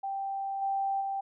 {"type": "tone with level steps", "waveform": "sine", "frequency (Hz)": 784, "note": "G5", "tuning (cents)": 0, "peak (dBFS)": [-31, -27, -30], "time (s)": [0.03, 1.21], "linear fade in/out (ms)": 10, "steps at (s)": [0.61, 1], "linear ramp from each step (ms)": 20, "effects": []}